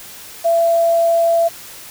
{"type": "tone with quantisation", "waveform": "sine", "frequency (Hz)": 672, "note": "E5", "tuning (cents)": 33, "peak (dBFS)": -11, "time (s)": [0.44, 1.49], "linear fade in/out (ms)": 20, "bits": 6, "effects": ["white hiss -36 dBFS RMS until 1.9 s"]}